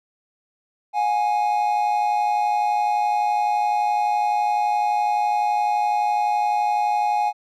triangle tone pair together, 718.8 / 830.6 Hz, F5 / G#5, +50 / 0 cents, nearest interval minor third, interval 250 cents, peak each -23 / -17 dBFS, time 0.93-7.33 s, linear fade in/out 50 ms, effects none

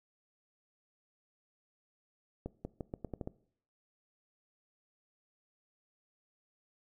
accelerating click train, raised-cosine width 2 ms, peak -25 dBFS, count 8, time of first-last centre 2.46-3.274 s, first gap 190 ms, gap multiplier 0.83, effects noise-tail reverb RT60 0.6 s tail -20 dB re dry

